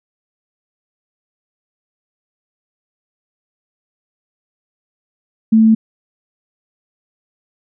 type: tone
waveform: sine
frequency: 221.5 Hz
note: A3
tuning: 12 cents sharp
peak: -6 dBFS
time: 5.52-5.75 s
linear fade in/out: 10 ms
effects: none